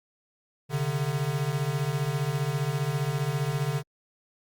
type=beating tone pair; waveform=square; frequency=133.8 / 148.8 Hz; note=C3 / D3; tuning=+39 / +23 cents; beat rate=15 Hz; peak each=-30 / -29 dBFS; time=0.69-3.83 s; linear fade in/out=50 ms; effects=Opus 48 kbps